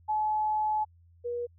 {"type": "tone pair in turn", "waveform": "sine", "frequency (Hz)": [856, 480.4], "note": ["A5", "B4"], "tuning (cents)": [-48, -48], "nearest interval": "minor seventh", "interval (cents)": 1000, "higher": "first", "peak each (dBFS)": [-25, -30], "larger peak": "first", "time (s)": [[0.08, 0.85], [1.24, 1.47]], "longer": "first", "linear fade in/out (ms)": 20, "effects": ["added 85 Hz sine -56 dBFS peak until 1.58 s"]}